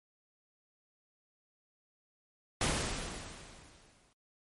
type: noise with exponential decay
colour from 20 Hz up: pink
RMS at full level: -29 dBFS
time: 2.61-4.13 s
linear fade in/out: 2 ms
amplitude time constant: 330 ms
effects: MP3 48 kbps